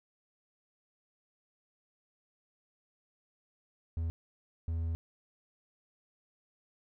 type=tone bursts at uneven times; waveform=triangle; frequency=82.41 Hz; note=E2; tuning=in tune; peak=-29 dBFS; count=2; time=3.97-4.1 / 4.68-4.95 s; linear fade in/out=0 ms; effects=none